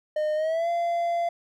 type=tone with pitch glide; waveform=triangle; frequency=611 to 685.8 Hz; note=D#5 to F5; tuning=-32 to -32 cents; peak=-21 dBFS; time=0.16-1.29 s; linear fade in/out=5 ms; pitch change=+200 cents; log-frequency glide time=0.35-0.69 s; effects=none